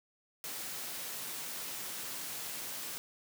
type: high-pass noise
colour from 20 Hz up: white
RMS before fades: -41 dBFS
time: 0.44-2.98 s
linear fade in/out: 0 ms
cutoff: 110 Hz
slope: 24 dB/octave
effects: none